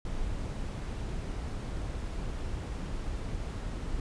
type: noise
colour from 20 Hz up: brown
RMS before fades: -35 dBFS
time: 0.05-4 s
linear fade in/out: 2 ms
effects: resampled to 22050 Hz